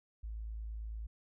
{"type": "tone", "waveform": "sine", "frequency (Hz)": 54.5, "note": "A1", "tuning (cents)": -16, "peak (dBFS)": -39, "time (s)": [0.23, 1.07], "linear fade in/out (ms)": 10, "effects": []}